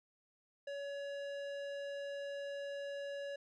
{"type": "tone with low-pass filter", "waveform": "square", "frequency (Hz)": 564, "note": "C#5", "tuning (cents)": 30, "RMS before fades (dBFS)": -43, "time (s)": [0.67, 3.36], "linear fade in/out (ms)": 5, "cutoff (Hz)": 3900, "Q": 0.65, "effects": []}